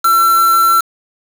triangle tone with quantisation, 1347 Hz, E6, 37 cents sharp, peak -6 dBFS, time 0.04-0.81 s, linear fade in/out 10 ms, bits 3, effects none

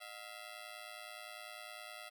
10% pulse ring-modulated tone, 669 Hz, E5, 25 cents sharp, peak -36 dBFS, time 0-2.1 s, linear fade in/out 20 ms, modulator 54.9 Hz, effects none

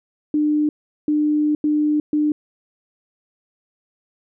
sine tone bursts at uneven times, 300 Hz, D4, 37 cents sharp, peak -15 dBFS, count 4, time 0.34-0.69 / 1.08-1.55 / 1.64-2 / 2.13-2.32 s, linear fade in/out 2 ms, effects none

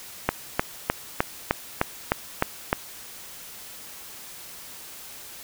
click train, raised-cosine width 0.5 ms, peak -4 dBFS, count 9, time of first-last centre 0.29-2.729 s, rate 3.28 Hz, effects white hiss -42 dBFS RMS until 5.43 s

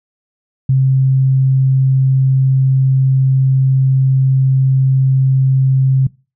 sine tone, 132.8 Hz, C3, 26 cents sharp, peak -8 dBFS, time 0.69-6.07 s, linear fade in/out 5 ms, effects noise-tail reverb RT60 0.3 s tail -22 dB re dry

